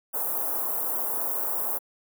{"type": "band-stop noise", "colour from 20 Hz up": "white", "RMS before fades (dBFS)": -28, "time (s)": [0.13, 1.79], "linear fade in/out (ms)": 20, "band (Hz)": [1100, 12000], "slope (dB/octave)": 24, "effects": ["high-pass 400 Hz 12 dB/octave"]}